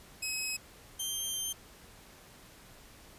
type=tone pair in turn; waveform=15% pulse; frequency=2554 / 3151 Hz; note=D#7 / G7; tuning=+45 / +8 cents; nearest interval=major third; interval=363 cents; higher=second; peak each=-26 dBFS; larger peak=neither; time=0.22-0.57 / 0.99-1.53 s; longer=second; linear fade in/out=10 ms; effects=pink hiss -55 dBFS RMS until 3.18 s + resampled to 32000 Hz